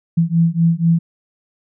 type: beating tone pair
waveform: sine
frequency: 164.81 / 168.91 Hz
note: E3 / E3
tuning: 0 / +43 cents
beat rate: 4.1 Hz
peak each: -15 dBFS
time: 0.17-0.99 s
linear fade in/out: 10 ms
effects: none